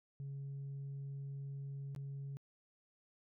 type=tone with dropouts; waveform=sine; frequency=138.59 Hz; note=C#3; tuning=in tune; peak=-40 dBFS; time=0.2-2.37 s; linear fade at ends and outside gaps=0 ms; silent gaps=1.949-1.962 s; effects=tanh soft clip ceiling -40 dBFS